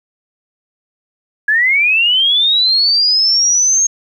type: linear sweep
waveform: sine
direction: up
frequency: 1661.2 to 6520 Hz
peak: -9 dBFS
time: 1.48-3.87 s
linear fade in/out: 5 ms
effects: 8-bit